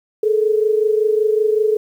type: tone pair together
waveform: sine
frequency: 426.2 / 451.5 Hz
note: G#4 / A4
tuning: +45 / +45 cents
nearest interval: minor second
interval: 100 cents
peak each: -14 / -19 dBFS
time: 0.23-1.77 s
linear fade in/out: 5 ms
effects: 8-bit